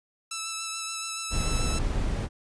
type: tone with vibrato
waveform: 5% pulse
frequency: 1318.5 Hz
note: E6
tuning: in tune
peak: -19 dBFS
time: 0.31-1.79 s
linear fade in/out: 5 ms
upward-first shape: sine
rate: 7 Hz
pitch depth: 15 cents each way
type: noise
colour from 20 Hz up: brown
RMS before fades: -27 dBFS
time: 1.3-2.29 s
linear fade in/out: 50 ms
effects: resampled to 22050 Hz